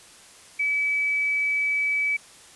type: tone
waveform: sine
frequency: 2293 Hz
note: D7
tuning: 42 cents flat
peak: -21 dBFS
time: 0.59-2.17 s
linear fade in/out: 10 ms
effects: white hiss -49 dBFS RMS until 2.55 s + resampled to 24000 Hz